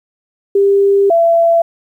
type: tone pair in turn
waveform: sine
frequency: 397.6 / 672.2 Hz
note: G4 / E5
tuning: +25 / +34 cents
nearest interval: major sixth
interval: 909 cents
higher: second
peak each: -7 dBFS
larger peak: neither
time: 0.55-1.1 / 1.1-1.62 s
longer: first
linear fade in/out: 5 ms
effects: 8-bit